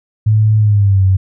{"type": "tone with pitch glide", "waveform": "sine", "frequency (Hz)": [107.9, 95.02], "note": ["A2", "F#2"], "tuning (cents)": [-33, 47], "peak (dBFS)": -7, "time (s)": [0.26, 1.17], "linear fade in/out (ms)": 10, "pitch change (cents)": -220, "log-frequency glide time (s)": [0.58, 1.04], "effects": []}